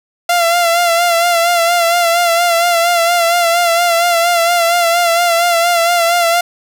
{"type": "tone with vibrato", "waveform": "sawtooth", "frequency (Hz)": 686, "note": "F5", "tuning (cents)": -31, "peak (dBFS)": -6, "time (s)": [0.29, 6.41], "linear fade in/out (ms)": 5, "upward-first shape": "sine", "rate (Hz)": 4.3, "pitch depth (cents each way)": 44, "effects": []}